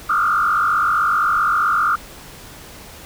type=tone with frequency modulation; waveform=sine; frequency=1307 Hz; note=E6; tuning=15 cents flat; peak=-14 dBFS; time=0.09-1.96 s; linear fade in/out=10 ms; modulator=47.7 Hz; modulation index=2.7; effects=pink hiss -39 dBFS RMS until 3.05 s